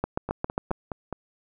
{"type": "two click trains", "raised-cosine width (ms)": 1, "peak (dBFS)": [-17, -11], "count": [5, 6], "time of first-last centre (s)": [[0.29, 1.127], [0.04, 0.714]], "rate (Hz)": [4.78, 7.42], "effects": []}